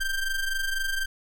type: ring-modulated tone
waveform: square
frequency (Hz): 791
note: G5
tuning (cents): +15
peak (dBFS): -23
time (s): 0-1.06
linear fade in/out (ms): 10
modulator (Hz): 779
effects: none